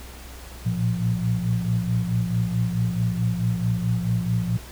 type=tone cluster; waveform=sine; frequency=113.5 / 118.1 / 175.1 Hz; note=A#2 / A#2 / F3; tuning=-46 / +23 / +5 cents; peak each=-25 dBFS; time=0.65-4.58 s; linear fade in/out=20 ms; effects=added 62 Hz sine -40 dBFS peak until 4.71 s + pink hiss -43 dBFS RMS until 4.71 s